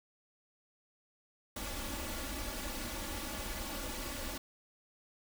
pink noise with comb filter, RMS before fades -40 dBFS, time 1.56-4.38 s, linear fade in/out 5 ms, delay 3.5 ms, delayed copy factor +0.85, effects none

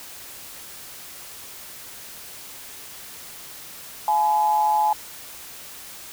sine tone with amplitude modulation, 850 Hz, G#5, 40 cents sharp, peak -14 dBFS, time 4.08-4.93 s, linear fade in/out 2 ms, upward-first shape sine, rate 153 Hz, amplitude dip 60%, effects white hiss -40 dBFS RMS until 6.12 s

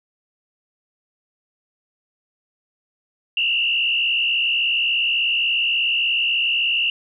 sine tone with frequency modulation, 2791 Hz, F7, 2 cents flat, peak -17 dBFS, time 3.37-6.9 s, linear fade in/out 2 ms, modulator 63.5 Hz, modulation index 1.8, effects none

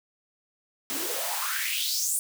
white noise with high-pass filter sweep, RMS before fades -29 dBFS, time 0.9-2.19 s, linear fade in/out 0 ms, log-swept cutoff 240 to 9400 Hz, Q 4.5, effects none

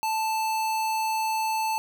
square tone, 880 Hz, A5, in tune, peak -25 dBFS, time 0.03-1.78 s, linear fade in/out 0 ms, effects none

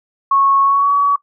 sine tone with pitch glide, 1100 to 1133.5 Hz, C#6 to C#6, -14 to +38 cents, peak -10 dBFS, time 0.31-1.16 s, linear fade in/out 5 ms, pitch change +52 cents, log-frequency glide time 0.62-0.93 s, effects noise-tail reverb RT60 0.1 s tail -18 dB re dry

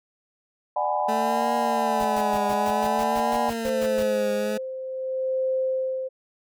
sine chord, G# half-diminished seventh, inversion second, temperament just, 598 / 747.5 / 830.6 / 996.7 Hz, D5 / F#5 / G#5 / B5, +31 / +17 / 0 / +16 cents, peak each -28 / -27 / -26 / -29 dBFS, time 0.76-3.5 s, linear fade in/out 5 ms
20% pulse tone with vibrato, 220 Hz, A3, in tune, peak -22 dBFS, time 1.08-4.58 s, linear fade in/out 10 ms, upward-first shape triangle, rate 0.54 Hz, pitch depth 110 cents each way
pink noise bursts, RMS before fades -37 dBFS, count 13, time 2-4.025 s, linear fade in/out 0 ms, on 45 ms, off 120 ms
sine tone with tremolo, 522 Hz, C5, 4 cents flat, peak -21 dBFS, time 3.64-6.09 s, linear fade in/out 20 ms, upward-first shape sine, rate 0.66 Hz, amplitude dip 65%
effects none

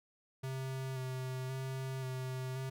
square tone with vibrato, 130.81 Hz, C3, in tune, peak -38 dBFS, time 0.43-2.7 s, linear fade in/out 10 ms, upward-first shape square, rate 0.94 Hz, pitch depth 18 cents each way, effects none

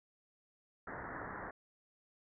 white low-pass noise, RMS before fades -45 dBFS, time 0.87-1.51 s, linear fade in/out 5 ms, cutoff 1900 Hz, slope 96 dB/octave, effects none

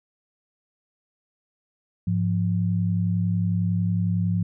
sine tone pair together, 103.83 / 174.8 Hz, G#2 / F3, 0 / +2 cents, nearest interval major sixth, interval 902 cents, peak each -23 / -23 dBFS, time 2.07-4.43 s, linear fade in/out 5 ms, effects none

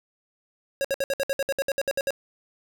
square tone bursts, 548 Hz, C#5, 20 cents flat, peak -23 dBFS, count 14, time 0.81-2.106 s, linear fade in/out 0 ms, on 35 ms, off 62 ms, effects none

